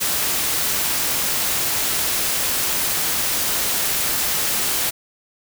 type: noise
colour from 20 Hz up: white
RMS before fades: -21 dBFS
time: 0-4.91 s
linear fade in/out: 20 ms
effects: none